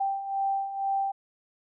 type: beating tone pair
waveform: sine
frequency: 783 / 785.1 Hz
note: G5 / G5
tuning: -2 / +2 cents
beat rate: 2.1 Hz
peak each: -33 / -27 dBFS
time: 0-1.12 s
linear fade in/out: 10 ms
effects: none